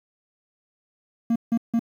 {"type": "tone bursts", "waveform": "triangle", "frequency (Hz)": 231.3, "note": "A#3", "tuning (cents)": -13, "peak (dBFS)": -16, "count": 3, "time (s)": [1.3, 1.794], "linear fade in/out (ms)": 5, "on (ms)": 58, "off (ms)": 160, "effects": ["9-bit"]}